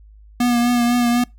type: tone with vibrato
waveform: square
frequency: 240.9 Hz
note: B3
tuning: 43 cents flat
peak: -15 dBFS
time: 0.4-1.24 s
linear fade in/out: 5 ms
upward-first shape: triangle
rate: 4 Hz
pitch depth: 32 cents each way
effects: noise-tail reverb RT60 0.2 s tail -24 dB re dry + added 52 Hz sine -42 dBFS peak until 1.38 s